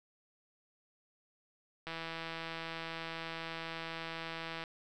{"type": "click train", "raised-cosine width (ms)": 0.3, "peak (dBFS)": -25, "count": 455, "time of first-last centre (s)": [1.87, 4.638], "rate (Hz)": 164, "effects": []}